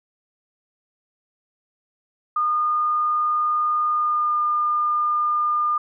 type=tone with pitch glide; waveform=sine; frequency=1220 to 1208.1 Hz; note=D#6 to D6; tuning=-34 to +49 cents; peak=-18 dBFS; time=2.36-5.78 s; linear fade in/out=5 ms; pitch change=-17 cents; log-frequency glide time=3.9-4.39 s; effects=none